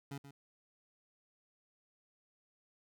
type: tone with echo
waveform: 25% pulse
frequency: 140 Hz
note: C#3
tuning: 18 cents sharp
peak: -38 dBFS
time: 0.11-0.18 s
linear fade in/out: 5 ms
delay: 130 ms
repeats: 1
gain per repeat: -10 dB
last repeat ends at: 0.31 s
effects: none